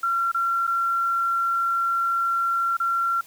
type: tone with dropouts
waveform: sine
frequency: 1367 Hz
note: F6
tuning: 37 cents flat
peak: -20 dBFS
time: 0.03-3.21 s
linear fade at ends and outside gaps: 5 ms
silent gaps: 0.317-0.345 / 0.669-0.675 / 2.769-2.8 s
effects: white hiss -50 dBFS RMS until 3.26 s